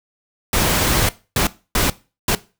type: noise bursts at uneven times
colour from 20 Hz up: pink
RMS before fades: -17 dBFS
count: 4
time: 0.53-1.09 / 1.36-1.47 / 1.75-1.9 / 2.28-2.35 s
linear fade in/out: 2 ms
effects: noise-tail reverb RT60 0.3 s tail -18 dB re dry